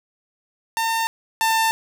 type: tone pair in turn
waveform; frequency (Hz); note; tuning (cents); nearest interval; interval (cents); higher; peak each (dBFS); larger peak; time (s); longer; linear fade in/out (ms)
sawtooth; 906 / 895.1; A#5 / A5; -50 / +29; unison; 21; first; -16 / -13; second; 0.77-1.07 / 1.41-1.71; neither; 0
effects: none